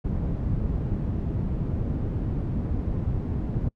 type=low-pass noise; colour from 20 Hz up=white; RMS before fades=-27 dBFS; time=0.04-3.69 s; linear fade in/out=10 ms; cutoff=150 Hz; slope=12 dB/octave; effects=noise-tail reverb RT60 0.1 s tail -26 dB re dry